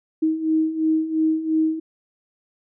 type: beating tone pair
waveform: sine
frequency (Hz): 314.6 / 317.5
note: D#4 / D#4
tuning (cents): +19 / +35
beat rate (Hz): 2.9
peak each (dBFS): -24 / -19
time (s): 0.22-1.8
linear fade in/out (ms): 10
effects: none